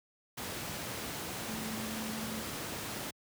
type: tone in noise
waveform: sine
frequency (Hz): 220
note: A3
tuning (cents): 0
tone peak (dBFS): -39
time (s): 1.48-2.42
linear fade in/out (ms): 10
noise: pink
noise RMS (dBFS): -39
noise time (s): 0.37-3.11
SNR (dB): -3
effects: high-pass 100 Hz 12 dB/octave